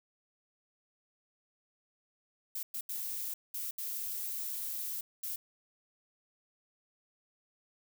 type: noise bursts at uneven times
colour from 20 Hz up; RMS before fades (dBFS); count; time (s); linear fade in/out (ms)
violet; -38; 6; 2.55-2.63 / 2.74-2.81 / 2.89-3.34 / 3.54-3.71 / 3.78-5.01 / 5.23-5.36; 5
effects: none